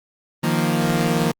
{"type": "chord", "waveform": "sawtooth", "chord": "Eb suspended second", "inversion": "none", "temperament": "equal", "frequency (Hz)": [155.56, 174.61, 233.1], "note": ["Eb3", "F3", "Bb3"], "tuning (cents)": [0, 0, 0], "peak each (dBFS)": -18, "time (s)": [0.43, 1.32], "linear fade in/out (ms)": 10, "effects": ["Opus 32 kbps"]}